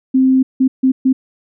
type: tone bursts at uneven times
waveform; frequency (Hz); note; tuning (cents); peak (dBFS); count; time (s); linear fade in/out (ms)
sine; 261.6; C4; 0; -8; 4; 0.14-0.43 / 0.6-0.68 / 0.83-0.92 / 1.05-1.13; 10
effects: none